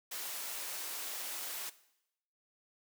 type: high-pass noise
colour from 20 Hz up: white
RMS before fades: -41 dBFS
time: 0.11-1.7 s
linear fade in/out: 10 ms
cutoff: 400 Hz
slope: 12 dB/octave
effects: noise-tail reverb RT60 0.8 s tail -17 dB re dry